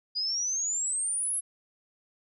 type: exponential sweep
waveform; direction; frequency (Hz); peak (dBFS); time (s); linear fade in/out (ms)
sine; up; 4870 to 11070; -27; 0.15-1.41; 20
effects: none